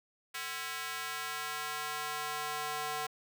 square tone with high-pass filter sweep, 150 Hz, D3, 37 cents sharp, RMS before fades -38 dBFS, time 0.34-3.07 s, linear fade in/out 10 ms, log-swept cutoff 1700 to 810 Hz, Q 1.2, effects none

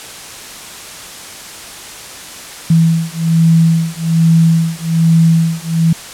sine beating tone pair, 163.7 / 164.9 Hz, E3 / E3, -12 / +1 cents, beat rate 1.2 Hz, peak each -11 dBFS, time 2.7-5.93 s, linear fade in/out 5 ms, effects white hiss -30 dBFS RMS until 6.13 s + low-pass 10000 Hz 12 dB/octave

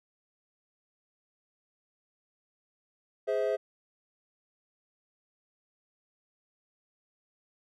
triangle chord, Ab augmented, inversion none, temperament just, 415.3 / 519.1 / 648.9 Hz, Ab4 / C5 / E5, 0 / -14 / -27 cents, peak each -29 dBFS, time 3.27-3.57 s, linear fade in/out 20 ms, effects none

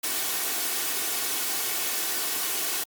white noise with comb filter, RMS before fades -28 dBFS, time 0.03-2.84 s, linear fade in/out 10 ms, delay 2.7 ms, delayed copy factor +0.5, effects high-pass 200 Hz 12 dB/octave + Opus 48 kbps

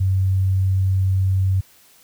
sine tone, 95 Hz, F#2, 46 cents sharp, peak -15 dBFS, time 0-1.61 s, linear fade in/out 10 ms, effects white hiss -52 dBFS RMS until 2.03 s

